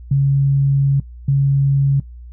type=tone bursts at uneven times; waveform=sine; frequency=138.59 Hz; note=C#3; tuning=in tune; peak=-11 dBFS; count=2; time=0.11-1 / 1.28-2 s; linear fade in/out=5 ms; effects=noise-tail reverb RT60 0.1 s tail -19 dB re dry + added 60 Hz sine -33 dBFS peak until 2.32 s